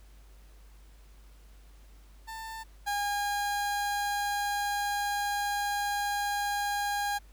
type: tone pair in turn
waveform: 30% pulse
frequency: 892 / 815 Hz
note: A5 / G#5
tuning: +23 / -33 cents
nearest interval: major second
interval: 156 cents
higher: first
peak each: -36 / -26 dBFS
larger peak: second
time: 2.27-2.64 / 2.86-7.19 s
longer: second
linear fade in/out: 20 ms
effects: added 50 Hz sine -51 dBFS peak until 7.32 s + pink hiss -63 dBFS RMS until 7.32 s